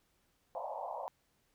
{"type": "band-pass noise", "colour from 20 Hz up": "white", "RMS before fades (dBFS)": -41, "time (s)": [0.55, 1.08], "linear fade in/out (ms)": 0, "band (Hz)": [520, 1000], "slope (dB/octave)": 96, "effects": ["pink hiss -75 dBFS RMS until 1.54 s"]}